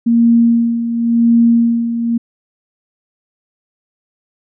sine tone with tremolo, 233.1 Hz, A#3, in tune, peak -6 dBFS, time 0.06-2.18 s, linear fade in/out 10 ms, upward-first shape sine, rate 0.93 Hz, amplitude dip 65%, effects none

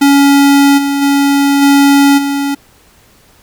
square tone with level steps, 280.6 Hz, C#4, 21 cents sharp, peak -5 / -12 / -8 / -5 / -13 dBFS, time 0.01-2.55 s, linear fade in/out 10 ms, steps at 0.77 / 1.01 / 1.61 / 2.17 s, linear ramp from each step 20 ms, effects pink hiss -46 dBFS RMS until 3.42 s

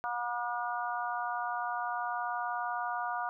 harmonic tone, 240.4 Hz, B3, 46 cents flat, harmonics 3 / 4 / 5 / 6, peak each -36 / -37 / -38 / -39 dBFS, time 0.04-3.29 s, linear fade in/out 0 ms, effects none

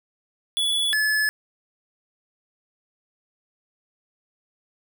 square tone pair in turn, 3417 / 1719.4 Hz, G#7 / A6, +49 / -40 cents, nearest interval octave, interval 1189 cents, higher first, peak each -21 / -20 dBFS, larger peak second, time 0.57-0.93 / 0.93-1.29 s, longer neither, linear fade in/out 0 ms, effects none

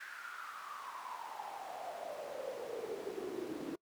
brown noise with high-pass filter sweep, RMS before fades -44 dBFS, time 0-3.76 s, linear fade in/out 10 ms, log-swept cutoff 1600 to 300 Hz, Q 7.5, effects noise-tail reverb RT60 0.1 s tail -25 dB re dry

